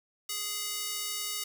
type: tone with high-pass filter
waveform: square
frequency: 416.3 Hz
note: G#4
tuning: 4 cents sharp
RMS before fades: -35 dBFS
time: 0.29-1.44 s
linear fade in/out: 5 ms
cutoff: 3700 Hz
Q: 0.6
effects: none